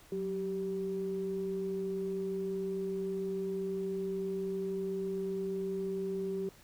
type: tone pair together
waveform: sine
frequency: 185 / 387.7 Hz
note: F#3 / G4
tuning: 0 / -19 cents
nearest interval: octave + minor second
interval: 1281 cents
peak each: -38 / -33 dBFS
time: 0.12-6.49 s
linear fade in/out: 2 ms
effects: tanh soft clip ceiling -25 dBFS + pink hiss -59 dBFS RMS until 6.63 s